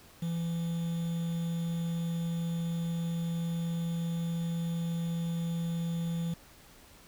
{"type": "tone with quantisation", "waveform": "triangle", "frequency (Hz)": 167.9, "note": "E3", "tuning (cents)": 32, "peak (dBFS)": -28, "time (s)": [0.22, 6.34], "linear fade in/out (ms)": 5, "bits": 8, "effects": ["pink hiss -56 dBFS RMS until 7.07 s"]}